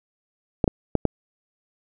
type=clicks; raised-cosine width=2 ms; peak=-5 dBFS; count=4; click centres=0.642 / 0.678 / 0.953 / 1.053 s; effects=none